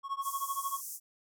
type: tone with tremolo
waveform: triangle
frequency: 1100 Hz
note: C#6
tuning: 14 cents flat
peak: -27 dBFS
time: 0.03-0.81 s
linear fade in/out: 50 ms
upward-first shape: triangle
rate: 13 Hz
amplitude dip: 100%
type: band-pass noise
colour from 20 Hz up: white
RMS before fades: -42 dBFS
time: 0.21-1 s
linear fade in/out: 50 ms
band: 5800 to 16000 Hz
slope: 48 dB/octave
effects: none